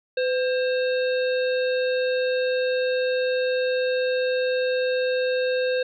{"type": "harmonic tone with a mistuned harmonic", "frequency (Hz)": 533, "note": "C5", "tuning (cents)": 32, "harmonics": [1, 3, 5, 7, 8], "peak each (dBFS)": [-21, -31, -35, -38, -39], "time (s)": [0.17, 5.83], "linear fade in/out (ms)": 5, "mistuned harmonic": 1, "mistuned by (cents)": -85, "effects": []}